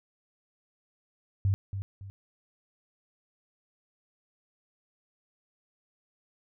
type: tone with echo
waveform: sine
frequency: 98 Hz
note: G2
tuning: in tune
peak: -22 dBFS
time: 1.45-1.54 s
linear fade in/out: 0 ms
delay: 280 ms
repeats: 2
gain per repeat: -9 dB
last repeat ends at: 2.1 s
effects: none